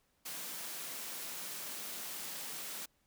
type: high-pass noise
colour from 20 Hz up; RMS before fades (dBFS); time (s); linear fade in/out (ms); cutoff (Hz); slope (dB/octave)
white; -43; 0.25-2.86; 10; 140; 96
effects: pink hiss -75 dBFS RMS until 3.06 s